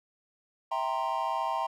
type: chord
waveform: triangle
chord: C dominant seventh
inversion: first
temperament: equal with one note detuned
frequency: 654.3 / 784 / 932.3 / 1046.5 Hz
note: E5 / G5 / Bb5 / C6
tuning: -13 / 0 / 0 / 0 cents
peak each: -34 / -32 / -30 / -32 dBFS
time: 0.71-1.67 s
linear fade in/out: 10 ms
effects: none